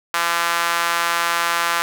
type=tone with high-pass filter; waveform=sawtooth; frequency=170 Hz; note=F3; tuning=46 cents flat; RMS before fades=-20 dBFS; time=0.14-1.82 s; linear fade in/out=0 ms; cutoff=1200 Hz; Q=1.8; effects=none